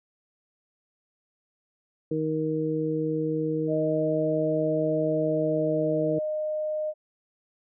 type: harmonic tone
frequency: 156.7 Hz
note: D#3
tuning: 13 cents sharp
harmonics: 1 / 2 / 3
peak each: -31 / -28 / -28 dBFS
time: 2.11-6.19 s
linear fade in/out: 5 ms
type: tone with pitch glide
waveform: sine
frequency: 622.3 to 614.1 Hz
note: D#5 to D#5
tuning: 0 to -23 cents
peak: -26 dBFS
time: 3.67-6.94 s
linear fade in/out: 50 ms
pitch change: -23 cents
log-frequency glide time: 5.14-6.31 s
effects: none